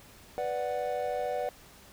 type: chord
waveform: triangle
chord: B minor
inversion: none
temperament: equal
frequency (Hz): 493.9 / 587.3 / 740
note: B4 / D5 / F#5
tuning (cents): 0 / 0 / 0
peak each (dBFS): -32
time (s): 0.38-1.49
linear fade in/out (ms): 0
effects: pink hiss -54 dBFS RMS until 1.92 s